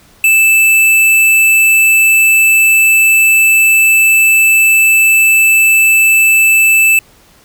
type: tone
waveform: square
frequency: 2637 Hz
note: E7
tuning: in tune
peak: -6 dBFS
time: 0.24-6.99 s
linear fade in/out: 2 ms
effects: pink hiss -45 dBFS RMS until 7.44 s